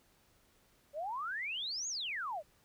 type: exponential two-way sweep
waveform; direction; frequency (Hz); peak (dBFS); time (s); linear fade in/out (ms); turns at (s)
sine; up then down; 554.4 to 6880 to 554.4; -36; 0.93-2.43; 50; 1.88
effects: pink hiss -69 dBFS RMS until 2.64 s